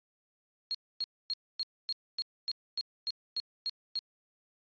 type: tone bursts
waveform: sine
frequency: 4269 Hz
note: C8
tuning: 34 cents sharp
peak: -30 dBFS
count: 12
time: 0.71-3.99 s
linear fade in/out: 0 ms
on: 35 ms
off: 260 ms
effects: resampled to 11025 Hz